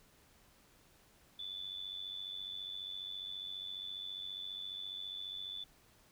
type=tone with amplitude modulation; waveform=sine; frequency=3491 Hz; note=A7; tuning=14 cents flat; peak=-38 dBFS; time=1.39-5.64 s; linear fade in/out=5 ms; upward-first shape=sine; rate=94.7 Hz; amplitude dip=70%; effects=pink hiss -66 dBFS RMS until 6.11 s